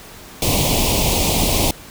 pink band-stop noise, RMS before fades -17 dBFS, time 0.42-1.71 s, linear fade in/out 2 ms, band 1000 to 2300 Hz, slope 48 dB/octave, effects pink hiss -39 dBFS RMS until 1.9 s

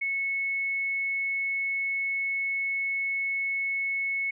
sine tone, 2200 Hz, C#7, 14 cents flat, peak -26 dBFS, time 0.01-4.31 s, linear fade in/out 10 ms, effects none

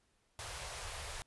pink band-stop noise, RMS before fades -44 dBFS, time 0.39-1.22 s, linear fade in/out 0 ms, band 110 to 510 Hz, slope 24 dB/octave, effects pink hiss -75 dBFS RMS until 1.26 s + resampled to 24000 Hz

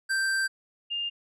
square / sine tone pair in turn, 1568 / 2812 Hz, G6 / F7, 0 / +11 cents, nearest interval minor seventh, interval 1011 cents, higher second, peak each -25 / -28 dBFS, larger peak first, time 0.09-0.48 / 0.9-1.1 s, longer first, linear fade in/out 20 ms, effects resampled to 24000 Hz

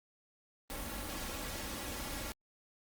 pink noise with comb filter, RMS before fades -41 dBFS, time 0.7-2.32 s, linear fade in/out 0 ms, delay 3.6 ms, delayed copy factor +0.55, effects Opus 32 kbps

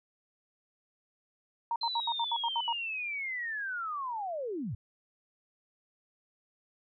sine tone bursts, 932 Hz, A#5, 1 cent flat, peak -28 dBFS, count 9, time 1.71-2.727 s, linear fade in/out 2 ms, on 49 ms, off 72 ms
sine linear sweep, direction down, 4118 to 85.6 Hz, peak -33 dBFS, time 1.81-4.75 s, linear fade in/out 5 ms
effects none

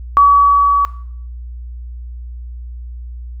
sine tone with level ramp, 1137 Hz, C#6, 44 cents sharp, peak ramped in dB -4 to -10 dBFS, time 0.17-0.85 s, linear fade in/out 0 ms, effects noise-tail reverb RT60 0.6 s tail -17 dB re dry + added 60 Hz sine -26 dBFS peak until 3.4 s

